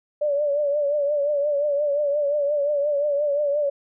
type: tone with vibrato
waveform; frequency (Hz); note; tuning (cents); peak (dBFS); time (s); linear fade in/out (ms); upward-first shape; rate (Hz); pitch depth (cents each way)
sine; 580; D5; -22; -19; 0.21-3.7; 10; triangle; 5.7; 72
effects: none